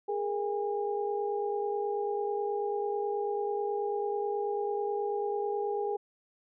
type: tone cluster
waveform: sine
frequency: 411.4 / 460.6 / 812 Hz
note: G#4 / A#4 / G#5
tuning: -16 / -21 / -39 cents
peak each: -31 / -36 / -35 dBFS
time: 0.08-5.97 s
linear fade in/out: 10 ms
effects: none